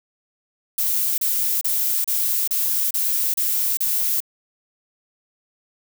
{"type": "noise bursts", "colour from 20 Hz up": "violet", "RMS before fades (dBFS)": -21, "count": 8, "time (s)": [0.78, 4.204], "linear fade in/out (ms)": 5, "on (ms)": 400, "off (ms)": 32, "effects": []}